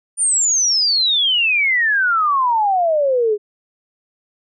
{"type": "exponential sweep", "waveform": "sine", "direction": "down", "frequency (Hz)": [9360, 405.2], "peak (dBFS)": -13, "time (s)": [0.17, 3.38], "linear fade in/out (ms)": 50, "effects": []}